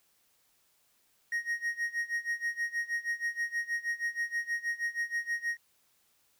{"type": "tone with tremolo", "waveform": "triangle", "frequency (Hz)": 1874, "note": "A#6", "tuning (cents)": 9, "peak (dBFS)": -26, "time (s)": [1.32, 5.57], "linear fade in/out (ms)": 2, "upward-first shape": "sine", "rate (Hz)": 6.3, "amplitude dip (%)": 90, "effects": ["white hiss -70 dBFS RMS until 6.39 s"]}